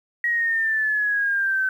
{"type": "exponential sweep", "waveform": "sine", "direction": "down", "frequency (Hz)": [1908, 1526], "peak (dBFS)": -19, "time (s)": [0.24, 1.69], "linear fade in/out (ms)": 2, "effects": ["9-bit"]}